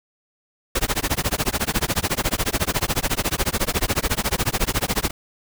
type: noise with tremolo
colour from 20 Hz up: pink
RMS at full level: -19 dBFS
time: 0.75-5.11 s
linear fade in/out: 5 ms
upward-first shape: sine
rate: 14 Hz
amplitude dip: 100%
effects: none